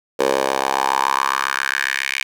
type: tone with high-pass filter sweep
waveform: 10% pulse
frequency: 67.3 Hz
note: C2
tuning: 49 cents sharp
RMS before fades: -20 dBFS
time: 0.19-2.24 s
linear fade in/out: 10 ms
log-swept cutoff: 500 to 2300 Hz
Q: 3.8
effects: low-pass 11000 Hz 12 dB/octave + 7-bit